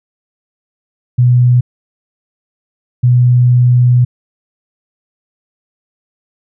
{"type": "tone bursts at uneven times", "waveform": "sine", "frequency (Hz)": 123.47, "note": "B2", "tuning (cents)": 0, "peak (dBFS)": -5, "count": 2, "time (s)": [[1.18, 1.61], [3.03, 4.05]], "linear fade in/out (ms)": 10, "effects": []}